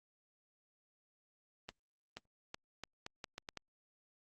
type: accelerating click train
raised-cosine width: 0.2 ms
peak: -26 dBFS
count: 9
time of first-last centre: 1.69-3.573 s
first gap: 480 ms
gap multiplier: 0.78
effects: Opus 32 kbps